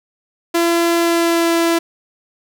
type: tone with pitch glide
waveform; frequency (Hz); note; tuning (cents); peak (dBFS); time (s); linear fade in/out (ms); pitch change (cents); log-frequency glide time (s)
sawtooth; 339 to 335.1; E4 to E4; +49 to +29; -9; 0.54-1.79; 10; -20; 0.97-1.53
effects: none